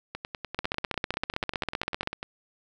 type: two click trains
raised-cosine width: 0.3 ms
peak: -18 / -11 dBFS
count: 22 / 24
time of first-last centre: 0.15-2.229 / 0.59-2.074 s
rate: 10.1 / 15.5 Hz
effects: none